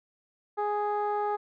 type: tone with low-pass filter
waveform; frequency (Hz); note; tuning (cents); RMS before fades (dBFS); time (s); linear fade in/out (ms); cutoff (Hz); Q
15% pulse; 415.3; G#4; 0; -29; 0.57-1.37; 20; 910; 1.6
effects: none